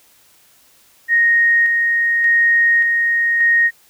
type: tone with tremolo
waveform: sine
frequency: 1864.7 Hz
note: A#6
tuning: in tune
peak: -10 dBFS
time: 1.08-3.71 s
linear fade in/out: 50 ms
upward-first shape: square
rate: 0.86 Hz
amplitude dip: 30%
effects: white hiss -52 dBFS RMS until 3.89 s